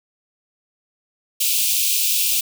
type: high-pass noise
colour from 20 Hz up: white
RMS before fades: -19 dBFS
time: 1.4-2.41 s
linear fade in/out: 10 ms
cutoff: 2400 Hz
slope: 96 dB/octave
effects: none

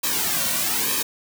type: noise with flanger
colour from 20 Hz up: white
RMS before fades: -23 dBFS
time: 0.03-1.03 s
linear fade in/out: 10 ms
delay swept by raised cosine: 1.4 to 2.4 ms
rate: 1.1 Hz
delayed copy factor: -0.85
effects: none

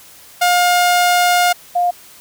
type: tone pair in turn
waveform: sawtooth / sine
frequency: 711 / 707.3 Hz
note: F5 / F5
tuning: +31 / +22 cents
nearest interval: unison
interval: 9 cents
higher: first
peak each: -7 / -12 dBFS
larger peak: first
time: 0.41-1.53 / 1.75-1.91 s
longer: first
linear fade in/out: 10 ms
effects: white hiss -42 dBFS RMS until 2.2 s

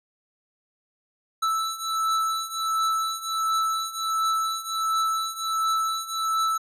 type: beating tone pair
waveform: square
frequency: 1316 / 1317.4 Hz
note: E6 / E6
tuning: -3 / -1 cents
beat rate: 1.4 Hz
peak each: -29 / -26 dBFS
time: 1.42-6.58 s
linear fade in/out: 10 ms
effects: low-pass 12000 Hz 12 dB/octave

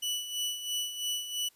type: tone with tremolo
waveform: sawtooth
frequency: 2960 Hz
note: F#7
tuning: in tune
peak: -26 dBFS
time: 0.02-1.49 s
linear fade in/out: 10 ms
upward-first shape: sine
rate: 3 Hz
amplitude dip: 65%
effects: white hiss -64 dBFS RMS until 1.55 s + resampled to 32000 Hz

